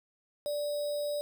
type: tone with sample-and-hold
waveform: sine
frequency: 586 Hz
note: D5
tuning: 4 cents flat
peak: -30 dBFS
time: 0.46-1.21 s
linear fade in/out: 0 ms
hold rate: 4410 Hz
effects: none